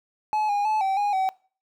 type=tone with pitch steps; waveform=triangle; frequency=855 / 817 / 863 / 772 / 821 / 761 Hz; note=A5 / G#5 / A5 / G5 / G#5 / F#5; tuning=-50 / -29 / -34 / -27 / -20 / +48 cents; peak=-19 dBFS; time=0.33-1.29 s; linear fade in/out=0 ms; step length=160 ms; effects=noise-tail reverb RT60 0.4 s tail -22 dB re dry